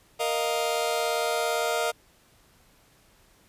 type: chord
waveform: sawtooth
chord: Bb suspended fourth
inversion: none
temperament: just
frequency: 466.2 / 621.6 / 699.2 Hz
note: Bb4 / Eb5 / F5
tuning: 0 / -2 / +2 cents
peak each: -25 dBFS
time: 0.19-1.92 s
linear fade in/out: 20 ms
effects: pink hiss -60 dBFS RMS until 3.48 s + resampled to 32000 Hz